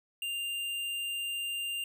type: tone with tanh clipping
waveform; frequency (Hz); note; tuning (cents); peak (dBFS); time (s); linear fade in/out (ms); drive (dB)
sine; 2794; F7; 0; -34; 0.22-1.84; 2; 16
effects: none